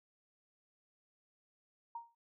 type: tone with exponential decay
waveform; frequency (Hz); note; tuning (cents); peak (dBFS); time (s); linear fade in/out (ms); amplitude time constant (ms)
sine; 932.3; A#5; 0; -38; 1.95-2.15; 5; 42
effects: none